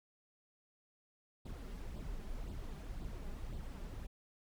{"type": "noise with flanger", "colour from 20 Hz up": "brown", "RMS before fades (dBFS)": -44, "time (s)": [1.45, 4.07], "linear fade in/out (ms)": 10, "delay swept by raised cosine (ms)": [0.23, 5.03], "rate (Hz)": 1.9, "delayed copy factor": 0.55, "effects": []}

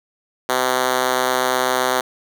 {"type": "tone with high-pass filter", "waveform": "5% pulse", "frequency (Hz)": 127.9, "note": "C3", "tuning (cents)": -39, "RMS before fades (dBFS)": -19, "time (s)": [0.49, 2.01], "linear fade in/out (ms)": 5, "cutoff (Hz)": 390, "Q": 0.9, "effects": []}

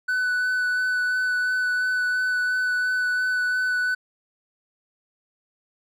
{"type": "tone with vibrato", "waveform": "triangle", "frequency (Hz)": 1495, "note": "F#6", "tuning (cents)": 17, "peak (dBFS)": -19, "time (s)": [0.08, 3.95], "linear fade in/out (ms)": 10, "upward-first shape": "sine", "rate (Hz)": 2.9, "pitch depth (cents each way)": 12, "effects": []}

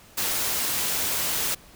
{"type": "noise", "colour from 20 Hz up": "white", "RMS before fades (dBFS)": -26, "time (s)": [0.17, 1.55], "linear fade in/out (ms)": 10, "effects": ["pink hiss -51 dBFS RMS until 1.75 s"]}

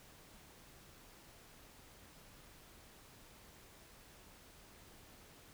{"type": "silence", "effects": ["pink hiss -60 dBFS RMS until 5.53 s"]}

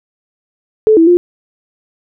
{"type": "tone with pitch steps", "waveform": "sine", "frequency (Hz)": [434.4, 328.2, 351.9], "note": ["A4", "E4", "F4"], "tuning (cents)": [-22, -8, 13], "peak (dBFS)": -4, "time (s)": [0.87, 1.17], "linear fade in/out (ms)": 0, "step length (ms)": 100, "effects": []}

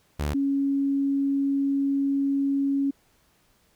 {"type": "tone pair in turn", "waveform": ["sawtooth", "sine"], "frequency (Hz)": [73.4, 277.1], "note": ["D2", "C#4"], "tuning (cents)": [0, -1], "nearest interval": "octave + major seventh", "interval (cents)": 2299, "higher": "second", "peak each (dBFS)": [-21, -21], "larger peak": "neither", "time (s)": [[0.19, 0.34], [0.34, 2.91]], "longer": "second", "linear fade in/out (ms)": 10, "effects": ["pink hiss -64 dBFS RMS until 3.75 s"]}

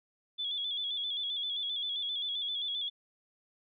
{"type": "tone with vibrato", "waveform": "sine", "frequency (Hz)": 3414, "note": "G#7", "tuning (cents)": 47, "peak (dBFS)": -32, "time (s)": [0.38, 2.9], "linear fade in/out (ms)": 20, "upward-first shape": "square", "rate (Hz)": 7.6, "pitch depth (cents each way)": 46, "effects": []}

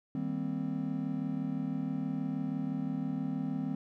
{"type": "chord", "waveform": "triangle", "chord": "C minor seventh", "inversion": "first", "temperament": "just", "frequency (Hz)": [156.98, 196.22, 235.5, 261.6], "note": ["Eb3", "G3", "Bb3", "C4"], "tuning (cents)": [16, 2, 18, 0], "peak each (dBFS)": [-36, -36, -38, -33], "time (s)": [0.15, 3.75], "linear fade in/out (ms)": 2, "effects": []}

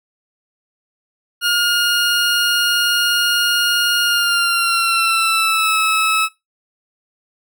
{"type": "tone with pitch glide", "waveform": "20% pulse", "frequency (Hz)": [1423, 1297.4], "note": ["F6", "E6"], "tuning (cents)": [32, -28], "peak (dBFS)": -9, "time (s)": [1.41, 6.29], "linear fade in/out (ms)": 50, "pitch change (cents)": -160, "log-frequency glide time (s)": [4.03, 5.77], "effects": ["noise-tail reverb RT60 0.2 s tail -19 dB re dry"]}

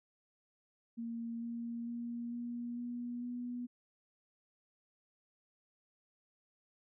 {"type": "tone with pitch steps", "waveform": "sine", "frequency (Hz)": [231.7, 234.1, 236.6, 239, 241.5, 244.1], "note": ["A#3", "A#3", "A#3", "A#3", "B3", "B3"], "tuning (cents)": [-10, 8, 26, 43, -39, -20], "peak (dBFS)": -38, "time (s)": [0.97, 3.67], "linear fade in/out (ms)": 20, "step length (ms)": 450, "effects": []}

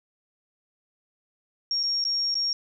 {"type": "tone with dropouts", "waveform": "sine", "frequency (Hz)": 5560, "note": "F8", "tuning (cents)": -9, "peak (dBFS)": -23, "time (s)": [1.71, 2.53], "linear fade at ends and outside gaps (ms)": 1, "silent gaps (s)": [[1.831, 1.835], [2.041, 2.051], [2.343, 2.353]], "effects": []}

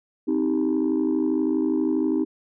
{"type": "chord", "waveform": "sine", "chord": "C minor", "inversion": "none", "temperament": "just", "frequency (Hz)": [261.6, 314, 392.4], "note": ["C4", "Eb4", "G4"], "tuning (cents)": [0, 16, 2], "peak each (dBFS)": [-23, -21, -26], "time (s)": [0.27, 2.25], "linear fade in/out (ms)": 20, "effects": ["tanh soft clip ceiling -15 dBFS"]}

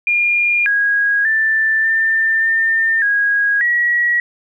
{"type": "tone with pitch steps", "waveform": "sine", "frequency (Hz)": [2414, 1646, 1770, 1791, 1805, 1646, 1917], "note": ["D7", "G#6", "A6", "A6", "A6", "G#6", "A#6"], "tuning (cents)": [47, -16, 10, 30, 44, -16, 48], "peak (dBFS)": -12, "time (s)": [0.07, 4.2], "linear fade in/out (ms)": 2, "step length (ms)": 590, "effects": ["9-bit"]}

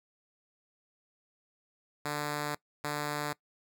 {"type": "tone bursts at uneven times", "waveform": "5% pulse", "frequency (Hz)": 147.7, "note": "D3", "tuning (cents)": 10, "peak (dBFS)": -21, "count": 2, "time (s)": [[2.05, 2.55], [2.84, 3.33]], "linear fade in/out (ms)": 5, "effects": ["noise-tail reverb RT60 0.1 s tail -21 dB re dry"]}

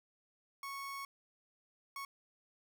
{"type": "tone bursts at uneven times", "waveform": "30% pulse", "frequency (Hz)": 1105, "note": "C#6", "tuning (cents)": -6, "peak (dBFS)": -39, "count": 2, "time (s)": [[0.63, 1.05], [1.96, 2.05]], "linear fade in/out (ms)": 2, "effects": []}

